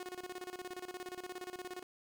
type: tone with tremolo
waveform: sawtooth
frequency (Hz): 363.4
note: F#4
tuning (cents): -31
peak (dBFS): -37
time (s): 0-1.83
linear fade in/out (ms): 2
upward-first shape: square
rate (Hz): 17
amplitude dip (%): 80
effects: 11-bit